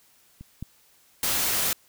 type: clicks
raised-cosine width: 5 ms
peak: -29 / -21 dBFS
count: 2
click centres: 0.41 / 0.626 s
type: noise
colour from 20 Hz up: white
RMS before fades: -25 dBFS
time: 1.23-1.73 s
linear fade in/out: 2 ms
effects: white hiss -60 dBFS RMS until 1.88 s